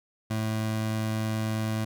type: tone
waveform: 25% pulse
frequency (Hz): 109.6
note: A2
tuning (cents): -6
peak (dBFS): -23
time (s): 0.3-1.85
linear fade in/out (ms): 10
effects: none